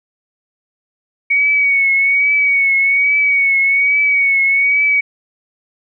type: tone with vibrato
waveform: sine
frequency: 2237 Hz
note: C#7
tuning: 15 cents sharp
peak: -10 dBFS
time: 1.3-5.01 s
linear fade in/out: 10 ms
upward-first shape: triangle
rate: 1.2 Hz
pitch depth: 52 cents each way
effects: none